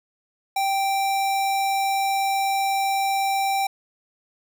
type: tone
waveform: square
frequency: 783 Hz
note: G5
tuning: 2 cents flat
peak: -21 dBFS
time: 0.56-3.67 s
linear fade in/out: 5 ms
effects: 10-bit